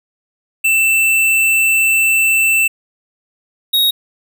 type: tone pair in turn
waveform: square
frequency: 2666 / 3770 Hz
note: E7 / A#7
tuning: +19 / +19 cents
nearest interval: tritone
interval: 600 cents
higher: second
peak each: -11 dBFS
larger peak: neither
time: 0.64-2.68 / 3.73-3.91 s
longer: first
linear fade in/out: 10 ms
effects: none